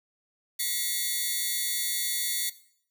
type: tone cluster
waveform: 5% pulse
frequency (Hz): 1926 / 2142 / 3504 / 4453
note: B6 / C7 / A7 / C#8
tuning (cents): -44 / +40 / -8 / +7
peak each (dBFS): -24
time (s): 0.59-2.5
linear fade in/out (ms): 10
effects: noise-tail reverb RT60 0.6 s tail -17 dB re dry